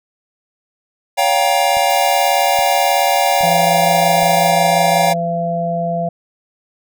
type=chord; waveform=square; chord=G half-diminished seventh; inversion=second; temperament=just; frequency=564.5 / 705.6 / 784 / 940.8 Hz; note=Db5 / F5 / G5 / Bb5; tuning=+31 / +18 / 0 / +16 cents; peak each=-20 / -17 / -17 / -22 dBFS; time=1.17-5.14 s; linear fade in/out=20 ms
type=click train; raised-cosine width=5 ms; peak=-23 dBFS; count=4; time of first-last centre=1.77-4.229 s; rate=1.22 Hz
type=noise; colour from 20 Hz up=blue; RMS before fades=-29 dBFS; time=1.89-4.51 s; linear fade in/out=10 ms
type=harmonic tone; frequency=170 Hz; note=F3; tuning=46 cents flat; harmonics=1 / 3 / 4; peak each=-21 / -26 / -18 dBFS; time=3.43-6.09 s; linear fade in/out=5 ms
effects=none